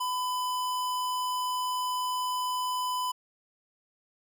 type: tone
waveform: square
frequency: 1003 Hz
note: B5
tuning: 26 cents sharp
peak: -29 dBFS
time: 0-3.12 s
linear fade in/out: 10 ms
effects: none